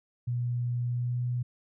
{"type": "tone with pitch glide", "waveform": "sine", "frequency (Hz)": [121.5, 122.84], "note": ["B2", "B2"], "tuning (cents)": [-28, -9], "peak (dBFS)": -27, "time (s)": [0.27, 1.43], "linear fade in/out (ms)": 10, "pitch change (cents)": 19, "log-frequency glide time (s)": [0.87, 1.21], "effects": []}